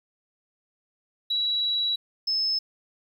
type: tone pair in turn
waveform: triangle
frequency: 3907 / 5215 Hz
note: B7 / E8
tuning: -19 / -19 cents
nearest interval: perfect fourth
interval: 500 cents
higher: second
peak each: -19 dBFS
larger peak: neither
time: 1.3-1.96 / 2.27-2.59 s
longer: first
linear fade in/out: 10 ms
effects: tanh soft clip ceiling -21 dBFS